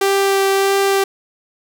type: tone with vibrato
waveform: sawtooth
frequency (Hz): 391.9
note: G4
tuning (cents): 0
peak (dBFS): -9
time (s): 0.01-1.04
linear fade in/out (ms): 5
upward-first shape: sine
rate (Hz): 1.6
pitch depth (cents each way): 9
effects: 8-bit